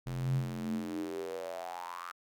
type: tone with high-pass filter sweep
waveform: square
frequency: 43.65 Hz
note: F1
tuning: in tune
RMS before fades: -37 dBFS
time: 0.06-2.12 s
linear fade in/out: 10 ms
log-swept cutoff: 93 to 1300 Hz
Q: 7.2
effects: none